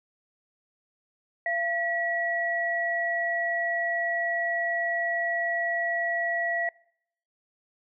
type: tone pair together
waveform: sine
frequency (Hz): 683 / 1931.8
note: F5 / B6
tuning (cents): -39 / -39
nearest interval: octave + tritone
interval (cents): 1800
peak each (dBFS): -29 / -27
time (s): 1.46-6.69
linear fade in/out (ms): 2
effects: noise-tail reverb RT60 0.7 s tail -23 dB re dry